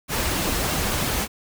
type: noise with flanger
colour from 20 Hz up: pink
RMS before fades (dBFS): -24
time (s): 0.08-1.28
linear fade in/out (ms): 50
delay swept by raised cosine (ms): 2 to 7.3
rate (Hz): 3.1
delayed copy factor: -0.5
effects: none